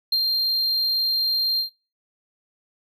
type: tone with ADSR envelope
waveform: triangle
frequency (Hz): 4186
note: C8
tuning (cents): 0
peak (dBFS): -16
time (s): 0.12-1.7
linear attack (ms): 5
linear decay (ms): 73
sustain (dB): -2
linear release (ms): 110
effects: noise-tail reverb RT60 0.3 s tail -23 dB re dry